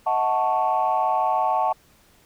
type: chord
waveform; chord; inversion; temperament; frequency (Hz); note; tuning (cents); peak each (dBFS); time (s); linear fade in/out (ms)
sine; D# half-diminished seventh; none; equal with one note detuned; 633.9 / 740 / 880 / 1108.7; D#5 / F#5 / A5 / C#6; +32 / 0 / 0 / 0; -27 / -22 / -22 / -26; 0.06-1.73; 10
effects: tanh soft clip ceiling -11 dBFS + pink hiss -57 dBFS RMS until 2.25 s